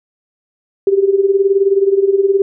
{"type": "tone with tremolo", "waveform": "sine", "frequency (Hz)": 393.2, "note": "G4", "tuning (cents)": 5, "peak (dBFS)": -6, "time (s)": [0.87, 2.42], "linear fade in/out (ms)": 2, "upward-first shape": "sine", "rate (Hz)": 19, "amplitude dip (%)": 75, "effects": []}